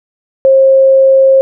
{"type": "tone", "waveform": "sine", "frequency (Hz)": 535, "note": "C5", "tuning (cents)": 38, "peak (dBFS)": -3, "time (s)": [0.45, 1.41], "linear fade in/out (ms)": 0, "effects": []}